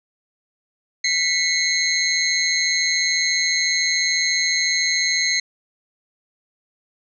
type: tone cluster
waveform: sine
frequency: 1991 / 2168 / 4070 / 4224 / 6430 Hz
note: B6 / C#7 / C8 / C8 / G8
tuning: +14 / -39 / -49 / +16 / +43 cents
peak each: -24 dBFS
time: 1.04-5.4 s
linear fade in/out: 5 ms
effects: none